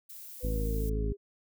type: noise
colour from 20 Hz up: violet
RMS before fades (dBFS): -46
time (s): 0.09-0.9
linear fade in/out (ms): 10
type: exponential sweep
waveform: sine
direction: down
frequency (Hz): 506 to 400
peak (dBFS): -37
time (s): 0.4-1.17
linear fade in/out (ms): 50
type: harmonic tone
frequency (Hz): 53.7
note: A1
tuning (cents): -41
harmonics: 1 / 2 / 3 / 4 / 5 / 6 / 7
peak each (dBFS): -29 / -38 / -40 / -42 / -41 / -51 / -53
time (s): 0.43-1.13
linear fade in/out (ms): 10
effects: none